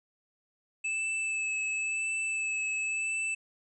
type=tone with vibrato; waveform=square; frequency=2619 Hz; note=E7; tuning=12 cents flat; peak=-30 dBFS; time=0.84-3.35 s; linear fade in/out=10 ms; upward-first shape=sine; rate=0.95 Hz; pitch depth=18 cents each way; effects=resampled to 24000 Hz